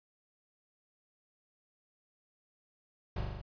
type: noise with echo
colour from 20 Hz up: brown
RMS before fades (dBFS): -34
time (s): 3.16-3.21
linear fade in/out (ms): 5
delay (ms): 41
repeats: 5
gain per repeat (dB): -2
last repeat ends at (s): 3.415
effects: resampled to 11025 Hz